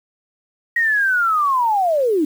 sine linear sweep, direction down, 1900 to 284 Hz, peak -14 dBFS, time 0.76-2.25 s, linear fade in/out 5 ms, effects 7-bit

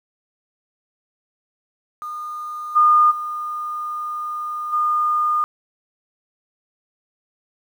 sine tone with level steps, 1218 Hz, D#6, 37 cents flat, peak -27 / -10 / -24 / -16 dBFS, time 2.02-5.44 s, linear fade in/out 0 ms, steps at 2.75 / 3.1 / 4.72 s, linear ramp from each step 20 ms, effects 8-bit

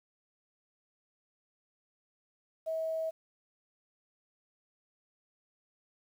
sine tone with quantisation, 644 Hz, E5, 41 cents flat, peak -31 dBFS, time 2.66-3.11 s, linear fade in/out 20 ms, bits 10, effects none

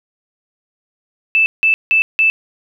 sine tone bursts, 2637 Hz, E7, in tune, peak -9 dBFS, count 4, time 1.35-2.3 s, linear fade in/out 0 ms, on 110 ms, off 170 ms, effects 8-bit

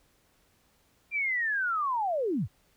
sine linear sweep, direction down, 2396 to 65.41 Hz, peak -26 dBFS, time 1.11-2.48 s, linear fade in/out 50 ms, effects pink hiss -67 dBFS RMS until 2.76 s

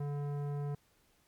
sine tone with tanh clipping, 144.2 Hz, D3, 31 cents flat, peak -36 dBFS, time 0-0.75 s, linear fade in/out 5 ms, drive 15 dB, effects pink hiss -70 dBFS RMS until 1.27 s + MP3 96 kbps

